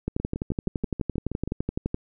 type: two click trains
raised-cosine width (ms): 3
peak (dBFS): -17 / -13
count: 9 / 23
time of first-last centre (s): 0.2-1.476 / 0.08-1.944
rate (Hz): 6.27 / 11.8
effects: none